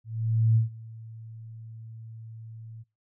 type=tone with ADSR envelope; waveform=sine; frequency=112.4 Hz; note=A2; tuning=37 cents sharp; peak=-17 dBFS; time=0.04-2.84 s; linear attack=520 ms; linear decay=130 ms; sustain=-23 dB; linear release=26 ms; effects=noise-tail reverb RT60 0.3 s tail -26 dB re dry

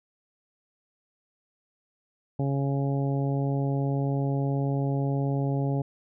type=harmonic tone; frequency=138.59 Hz; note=C#3; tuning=in tune; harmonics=1 / 2 / 3 / 4 / 5 / 6; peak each=-25 / -31 / -35 / -37 / -39 / -41 dBFS; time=2.39-5.82 s; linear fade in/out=5 ms; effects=none

